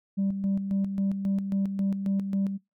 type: tone with tremolo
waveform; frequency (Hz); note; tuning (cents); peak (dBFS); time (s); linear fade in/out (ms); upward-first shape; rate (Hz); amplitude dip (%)
sine; 196; G3; 0; -21; 0.17-2.58; 20; square; 3.7; 60
effects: noise-tail reverb RT60 0.2 s tail -24 dB re dry + tanh soft clip ceiling -21 dBFS